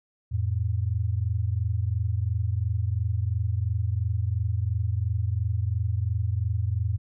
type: tone pair together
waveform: sine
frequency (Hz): 87.31 / 110.21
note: F2 / A2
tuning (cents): 0 / +3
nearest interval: major third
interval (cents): 403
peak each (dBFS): -26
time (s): 0.31-6.98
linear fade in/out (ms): 20
effects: none